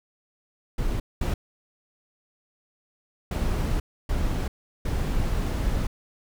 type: noise bursts at uneven times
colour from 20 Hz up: brown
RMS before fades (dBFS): -25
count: 5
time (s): 0.78-1 / 1.21-1.34 / 3.31-3.8 / 4.09-4.48 / 4.85-5.87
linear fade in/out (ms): 5
effects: none